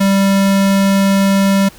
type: tone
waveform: square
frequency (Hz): 196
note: G3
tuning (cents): 0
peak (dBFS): -10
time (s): 0-1.69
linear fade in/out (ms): 10
effects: pink hiss -40 dBFS RMS until 1.78 s

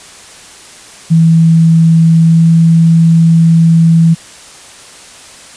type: tone with pitch glide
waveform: sine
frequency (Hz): 163.8 to 164.84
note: E3 to E3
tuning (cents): -11 to 0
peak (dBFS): -3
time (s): 1.1-4.15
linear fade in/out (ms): 20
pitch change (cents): +11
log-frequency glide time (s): 2.21-2.45
effects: white hiss -34 dBFS RMS until 5.56 s + resampled to 22050 Hz

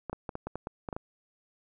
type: clicks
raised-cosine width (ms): 1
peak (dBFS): -21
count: 10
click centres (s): 0.097 / 0.13 / 0.292 / 0.354 / 0.47 / 0.556 / 0.671 / 0.888 / 0.928 / 0.965
effects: none

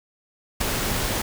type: noise with ADSR envelope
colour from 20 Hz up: pink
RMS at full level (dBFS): -21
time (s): 0.6-1.22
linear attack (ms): 13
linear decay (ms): 5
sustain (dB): -4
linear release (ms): 6
effects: none

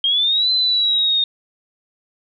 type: linear two-way sweep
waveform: sine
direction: up then down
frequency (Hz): 3190 to 4070 to 3676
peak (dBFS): -14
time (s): 0.04-1.24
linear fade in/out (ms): 2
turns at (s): 0.51
effects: none

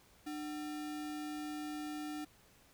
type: tone with sample-and-hold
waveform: sine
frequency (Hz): 300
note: D4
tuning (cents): +37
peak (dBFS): -39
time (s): 0.26-2.25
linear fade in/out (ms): 10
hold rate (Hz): 1050
effects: pink hiss -65 dBFS RMS until 2.73 s

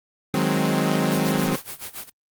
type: chord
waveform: sawtooth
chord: Ab dominant seventh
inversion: second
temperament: equal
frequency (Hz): 155.56 / 185 / 207.7 / 261.6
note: Eb3 / Gb3 / Ab3 / C4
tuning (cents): 0 / 0 / 0 / 0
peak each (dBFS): -21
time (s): 0.34-1.56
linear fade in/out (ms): 2
type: noise with tremolo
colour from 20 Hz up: white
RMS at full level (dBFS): -32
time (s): 1.11-2.1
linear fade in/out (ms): 10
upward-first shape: sine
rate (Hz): 7.1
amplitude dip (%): 90
effects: Opus 32 kbps

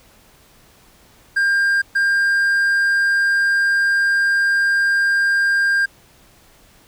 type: tone bursts at uneven times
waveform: triangle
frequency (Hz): 1600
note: G6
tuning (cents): +35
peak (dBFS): -12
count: 2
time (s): 1.36-1.82 / 1.95-5.86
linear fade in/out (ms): 10
effects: pink hiss -51 dBFS RMS until 6.87 s

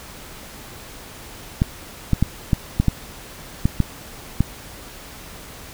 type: clicks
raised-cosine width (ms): 5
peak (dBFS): -3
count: 9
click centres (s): 1.619 / 2.133 / 2.226 / 2.532 / 2.8 / 2.883 / 3.655 / 3.803 / 4.406
effects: pink hiss -39 dBFS RMS until 5.73 s

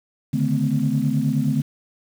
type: tone cluster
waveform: sine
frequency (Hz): 141.7 / 151.2 / 218.8 / 254.3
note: C#3 / D#3 / A3 / C4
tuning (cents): +38 / -49 / -9 / -49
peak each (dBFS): -23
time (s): 0.33-1.62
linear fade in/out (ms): 10
effects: tanh soft clip ceiling -8 dBFS + 7-bit

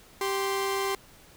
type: tone pair together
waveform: sawtooth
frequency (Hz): 391.1 / 1046.5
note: G4 / C6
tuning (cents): -4 / 0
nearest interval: octave + perfect fourth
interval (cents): 1704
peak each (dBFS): -24 / -28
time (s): 0.21-0.95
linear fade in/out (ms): 2
effects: pink hiss -54 dBFS RMS until 1.36 s

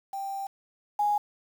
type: tone pair in turn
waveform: sine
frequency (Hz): 785 / 828.4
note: G5 / G#5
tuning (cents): +2 / -5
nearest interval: minor second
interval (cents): 93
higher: second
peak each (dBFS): -31 / -22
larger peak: second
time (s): 0.13-0.47 / 0.99-1.18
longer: first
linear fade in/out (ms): 5
effects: 8-bit

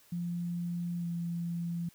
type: tone with pitch glide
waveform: sine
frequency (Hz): 173.4 to 170.72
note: F3 to F3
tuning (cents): -12 to -39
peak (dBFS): -32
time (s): 0.12-1.89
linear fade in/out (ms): 5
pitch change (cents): -27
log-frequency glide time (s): 0.99-1.06
effects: white hiss -62 dBFS RMS until 1.94 s

